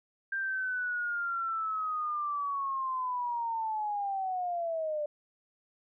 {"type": "linear sweep", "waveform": "sine", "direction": "down", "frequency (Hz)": [1590, 587.3], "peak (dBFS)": -30, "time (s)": [0.32, 5.06], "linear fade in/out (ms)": 5, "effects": []}